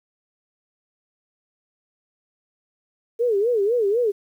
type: tone with vibrato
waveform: sine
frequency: 440 Hz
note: A4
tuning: in tune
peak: -17 dBFS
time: 3.19-4.12 s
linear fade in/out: 20 ms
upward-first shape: sine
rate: 4 Hz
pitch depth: 200 cents each way
effects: 9-bit